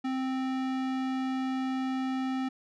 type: tone with low-pass filter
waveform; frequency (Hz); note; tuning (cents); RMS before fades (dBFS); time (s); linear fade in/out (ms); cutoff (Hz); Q
square; 261.6; C4; 0; -31; 0.04-2.49; 10; 3700; 0.56
effects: none